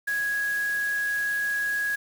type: tone in noise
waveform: sine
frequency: 1661.2 Hz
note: G#6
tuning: in tune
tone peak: -24 dBFS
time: 0.07-1.96 s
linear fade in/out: 10 ms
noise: white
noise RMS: -41 dBFS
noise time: 0.07-1.96 s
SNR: +14 dB
effects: none